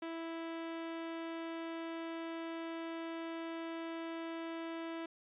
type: tone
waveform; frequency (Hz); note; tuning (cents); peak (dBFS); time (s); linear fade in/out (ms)
sawtooth; 329.6; E4; 0; -36; 0.02-5.06; 5
effects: resampled to 8000 Hz